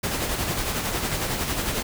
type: noise with tremolo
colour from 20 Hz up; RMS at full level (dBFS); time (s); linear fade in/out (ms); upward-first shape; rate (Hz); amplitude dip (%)
pink; -25; 0.03-1.83; 10; sine; 11; 40
effects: none